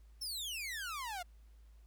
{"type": "exponential sweep", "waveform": "sawtooth", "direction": "down", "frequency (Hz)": [5500, 683], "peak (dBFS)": -36, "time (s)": [0.21, 1.23], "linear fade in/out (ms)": 10, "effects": ["added 54 Hz sine -56 dBFS peak until 1.86 s", "pink hiss -75 dBFS RMS until 1.86 s"]}